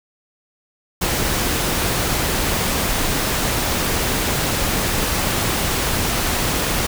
pink noise, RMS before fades -20 dBFS, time 1.01-6.87 s, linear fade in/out 10 ms, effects none

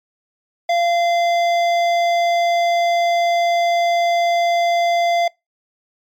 sine tone with hard clipping, 689 Hz, F5, 24 cents flat, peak -16 dBFS, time 0.69-5.28 s, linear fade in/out 5 ms, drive 13 dB, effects noise-tail reverb RT60 0.2 s tail -24 dB re dry + MP3 96 kbps

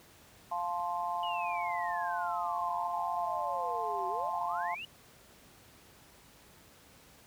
sine chord, F major, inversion none, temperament just, 698.5 / 873.1 / 1047.7 Hz, F5 / A5 / C6, 0 / -14 / +2 cents, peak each -36 dBFS, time 0.51-4.75 s, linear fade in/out 10 ms
sine exponential two-way sweep, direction down then up, 2960 to 370 to 2960 Hz, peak -39 dBFS, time 1.23-4.85 s, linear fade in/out 2 ms, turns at 4.08 s
effects pink hiss -58 dBFS RMS until 7.26 s + high-pass 60 Hz 12 dB/octave

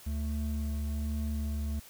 triangle tone pair together, 72.94 / 220.1 Hz, D2 / A3, -11 / +1 cents, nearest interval octave + perfect fifth, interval 1912 cents, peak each -29 / -36 dBFS, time 0.06-1.8 s, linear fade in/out 10 ms, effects white hiss -53 dBFS RMS until 1.89 s

